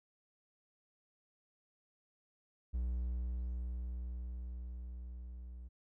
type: tone with level ramp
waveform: triangle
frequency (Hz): 61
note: B1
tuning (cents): -21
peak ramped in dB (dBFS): -31 to -44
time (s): 2.73-5.69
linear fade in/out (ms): 20
effects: none